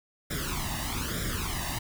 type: noise with flanger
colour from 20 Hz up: pink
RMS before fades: -32 dBFS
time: 0.3-1.79 s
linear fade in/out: 10 ms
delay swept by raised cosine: 0.55 to 1.09 ms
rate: 1.1 Hz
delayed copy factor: +0.8
effects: none